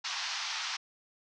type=band-pass noise; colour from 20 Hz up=white; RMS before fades=-36 dBFS; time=0.04-0.77 s; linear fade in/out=10 ms; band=790 to 5900 Hz; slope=48 dB/octave; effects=none